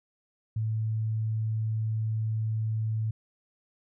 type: tone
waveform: sine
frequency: 110 Hz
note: A2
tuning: in tune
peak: -26 dBFS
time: 0.56-3.11 s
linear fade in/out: 5 ms
effects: none